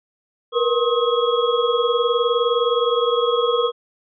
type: tone cluster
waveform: sine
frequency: 467.6 / 487.1 / 1072 / 1267 / 3316 Hz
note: A#4 / B4 / C6 / D#6 / G#7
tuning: +5 / -24 / +42 / +31 / -3 cents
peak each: -20 / -20 / -26 / -25 / -27 dBFS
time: 0.52-3.72 s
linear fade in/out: 50 ms
effects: none